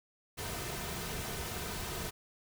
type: noise with comb filter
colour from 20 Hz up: pink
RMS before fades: -39 dBFS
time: 0.37-2.11 s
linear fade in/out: 20 ms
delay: 3.6 ms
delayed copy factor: -0.5
effects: none